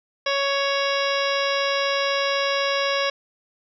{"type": "harmonic tone", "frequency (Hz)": 556, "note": "C#5", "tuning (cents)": 5, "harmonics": [1, 2, 3, 4, 5, 6, 7, 9, 10], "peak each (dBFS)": [-24, -27, -29, -30, -31, -32, -32, -34, -34], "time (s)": [0.26, 3.1], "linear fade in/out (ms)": 5, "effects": []}